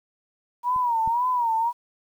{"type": "tone with vibrato", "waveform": "sine", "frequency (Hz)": 950, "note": "A#5", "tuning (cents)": 33, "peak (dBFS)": -20, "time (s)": [0.63, 1.73], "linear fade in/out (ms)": 50, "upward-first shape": "sine", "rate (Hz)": 1.9, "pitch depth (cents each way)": 110}
{"type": "clicks", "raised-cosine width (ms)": 5, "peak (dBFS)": [-32, -24], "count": 2, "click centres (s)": [0.762, 1.076]}
{"effects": ["9-bit"]}